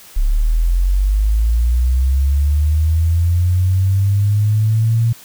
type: linear sweep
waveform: sine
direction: up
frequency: 33.89 to 116.54 Hz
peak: -11 dBFS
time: 0.16-5.13 s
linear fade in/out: 10 ms
effects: white hiss -41 dBFS RMS until 5.24 s